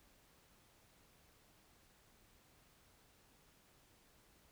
silence, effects pink hiss -69 dBFS RMS until 4.51 s

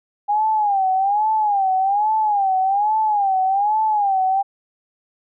sine tone with vibrato, 811 Hz, G#5, 41 cents flat, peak -15 dBFS, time 0.28-4.43 s, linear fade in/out 20 ms, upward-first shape sine, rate 1.2 Hz, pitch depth 130 cents each way, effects none

